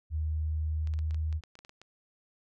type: tone with pitch glide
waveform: sine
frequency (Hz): 77.78 to 78.37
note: D#2 to D#2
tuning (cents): 0 to +13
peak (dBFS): -28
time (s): 0.1-1.41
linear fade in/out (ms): 50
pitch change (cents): +13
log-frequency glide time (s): 0.64-1.15
type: clicks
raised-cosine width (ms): 0.2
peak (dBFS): -33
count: 12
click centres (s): 0.873 / 0.938 / 0.99 / 1.109 / 1.145 / 1.327 / 1.437 / 1.554 / 1.59 / 1.649 / 1.694 / 1.816
effects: none